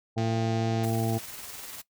harmonic tone, 112.9 Hz, A2, 45 cents sharp, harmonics 1 / 2 / 3 / 4 / 6 / 7, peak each -28 / -31 / -33 / -34 / -36 / -36 dBFS, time 0.16-1.19 s, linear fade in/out 20 ms
click train, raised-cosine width 0.2 ms, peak -23 dBFS, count 120, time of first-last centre 0.18-0.849 s, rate 178 Hz
white noise with tremolo, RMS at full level -40 dBFS, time 0.83-1.82 s, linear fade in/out 10 ms, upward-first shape square, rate 20 Hz, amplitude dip 30%
effects noise-tail reverb RT60 0.1 s tail -17 dB re dry

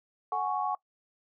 triangle tone with exponential decay, 440 Hz, A4, in tune, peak -38 dBFS, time 0.32-0.61 s, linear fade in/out 5 ms, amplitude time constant 61 ms
sine chord, F# suspended second, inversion none, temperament just, 740 / 832.5 / 1110 Hz, F#5 / G#5 / C#6, 0 / +4 / +2 cents, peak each -32 dBFS, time 0.32-0.75 s, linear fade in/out 2 ms
effects noise-tail reverb RT60 0.1 s tail -22 dB re dry

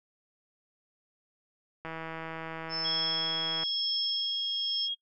click train, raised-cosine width 0.5 ms, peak -24 dBFS, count 290, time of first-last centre 1.85-3.634 s, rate 162 Hz
sine tone with tremolo, 5274 Hz, E8, in tune, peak -30 dBFS, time 2.69-4.89 s, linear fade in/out 50 ms, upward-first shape sine, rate 0.99 Hz, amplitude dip 55%
sine tone with pitch glide, 3322 to 3274 Hz, G#7 to G#7, 0 to -25 cents, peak -30 dBFS, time 2.84-4.95 s, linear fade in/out 20 ms, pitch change -25 cents, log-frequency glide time 3.36-4.56 s
effects noise-tail reverb RT60 0.1 s tail -23 dB re dry

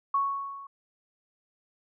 sine tone with level ramp, 1108.7 Hz, C#6, in tune, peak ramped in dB -21 to -42 dBFS, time 0.14-0.67 s, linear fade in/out 5 ms, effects none

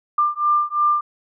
sine beating tone pair, 1191 / 1193.9 Hz, D6 / D6, +24 / +28 cents, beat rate 2.9 Hz, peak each -19 dBFS, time 0.18-1.01 s, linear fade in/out 5 ms, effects none

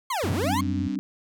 40% pulse linear two-way sweep, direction down then up, 1109 to 94.7 to 1109 Hz, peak -24 dBFS, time 0.1-0.61 s, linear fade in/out 5 ms, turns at 0.31 s
harmonic tone, 92.5 Hz, F#2, in tune, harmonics 1 / 2 / 3, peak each -28 / -38 / -36 dBFS, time 0.23-0.88 s, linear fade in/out 10 ms
click train, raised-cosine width 0.2 ms, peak -30 dBFS, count 70, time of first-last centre 0.42-0.955 s, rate 129 Hz
sine chord, G suspended fourth, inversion none, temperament equal, 196 / 261.6 / 293.7 Hz, G3 / C4 / D4, 0 / 0 / 0 cents, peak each -30 dBFS, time 0.44-0.99 s, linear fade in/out 0 ms
effects none

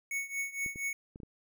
square tone with tremolo, 2217 Hz, C#7, in tune, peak -31 dBFS, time 0.11-0.93 s, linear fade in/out 2 ms, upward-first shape triangle, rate 4.3 Hz, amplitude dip 90%
clicks, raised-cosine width 3 ms, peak -33 dBFS, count 5, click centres 0.662 / 0.759 / 1.159 / 1.202 / 1.233 s
effects none

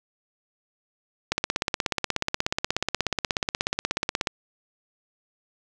click train, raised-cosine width 0.2 ms, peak -6 dBFS, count 50, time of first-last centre 1.32-4.272 s, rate 16.6 Hz, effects none

